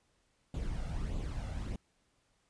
brown noise with flanger, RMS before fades -37 dBFS, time 0.54-1.76 s, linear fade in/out 2 ms, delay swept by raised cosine 0.27 to 1.47 ms, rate 1.6 Hz, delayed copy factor +0.55, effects pink hiss -74 dBFS RMS until 2.49 s + resampled to 22050 Hz

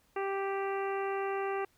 harmonic tone, 392 Hz, G4, in tune, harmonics 1 / 2 / 3 / 4 / 5 / 6 / 7, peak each -33 / -37 / -40 / -45 / -45 / -49 / -48 dBFS, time 0.16-1.65 s, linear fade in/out 5 ms, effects pink hiss -69 dBFS RMS until 1.77 s

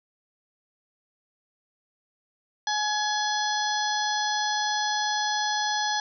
harmonic tone, 843 Hz, G#5, 26 cents sharp, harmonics 1 / 2 / 4 / 5 / 6 / 7, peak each -27 / -30 / -33 / -34 / -35 / -35 dBFS, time 2.67-6 s, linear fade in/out 2 ms, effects none

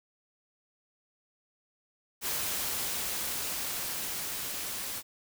white noise with level ramp, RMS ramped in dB -32 to -37 dBFS, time 2.21-5.03 s, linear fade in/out 50 ms, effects none

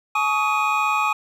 triangle tone cluster, 853 / 1119 / 1261 / 2483 Hz, G#5 / C#6 / D#6 / D#7, +46 / +16 / +23 / -4 cents, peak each -22 dBFS, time 0.15-1.13 s, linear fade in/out 5 ms, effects none

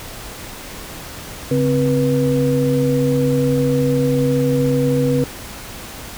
sine tone cluster, 141.3 / 260.9 / 485.5 Hz, C#3 / C4 / B4, +34 / -5 / -30 cents, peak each -18 dBFS, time 1.51-5.24 s, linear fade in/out 2 ms, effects pink hiss -33 dBFS RMS until 6.17 s

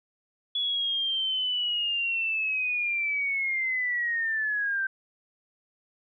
sine linear sweep, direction down, 3400 to 1551 Hz, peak -25 dBFS, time 0.55-4.87 s, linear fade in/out 5 ms, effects none

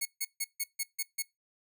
5% pulse tone bursts, 2200 Hz, C#7, 14 cents flat, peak -20 dBFS, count 7, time 0.01-1.225 s, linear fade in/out 10 ms, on 45 ms, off 150 ms, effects noise-tail reverb RT60 0.2 s tail -21 dB re dry

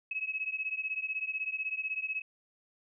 sine beating tone pair, 2561 / 2577 Hz, D#7 / E7, +49 / -40 cents, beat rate 16 Hz, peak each -35 / -36 dBFS, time 0.11-2.22 s, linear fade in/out 5 ms, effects none

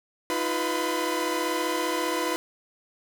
sawtooth tone cluster, 316.9 / 352 / 494.5 / 1010 Hz, D#4 / F4 / B4 / B5, +32 / +14 / +2 / +39 cents, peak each -27 dBFS, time 0.3-2.36 s, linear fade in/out 0 ms, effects none

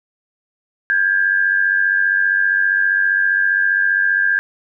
sine tone pair together, 1598.9 / 1694 Hz, G6 / G#6, +34 / +34 cents, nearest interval minor second, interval 100 cents, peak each -14 / -19 dBFS, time 0.9-4.39 s, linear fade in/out 0 ms, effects none

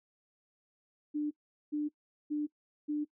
sine tone bursts, 297.8 Hz, D4, 24 cents sharp, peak -30 dBFS, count 4, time 1.14-3.05 s, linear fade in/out 20 ms, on 170 ms, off 410 ms, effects noise-tail reverb RT60 0.1 s tail -23 dB re dry

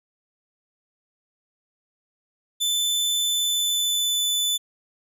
sawtooth tone with pitch glide, 3520 to 3500 Hz, A7 to A7, 0 to -10 cents, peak -18 dBFS, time 2.6-4.58 s, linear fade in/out 20 ms, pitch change -10 cents, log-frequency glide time 3.19-4.22 s, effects none

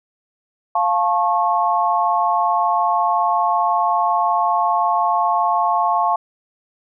sine chord, F augmented, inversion none, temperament just, 698.5 / 873.1 / 1091.3 Hz, F5 / A5 / C#6, 0 / -14 / -27 cents, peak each -19 dBFS, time 0.75-6.16 s, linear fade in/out 5 ms, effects none

